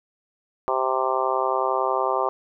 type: harmonic tone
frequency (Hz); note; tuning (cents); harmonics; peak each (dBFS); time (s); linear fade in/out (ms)
130.81; C3; 0; 3 / 4 / 5 / 6 / 7 / 8 / 9; -28 / -28 / -28 / -28 / -28 / -28 / -28; 0.68-2.29; 0
effects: none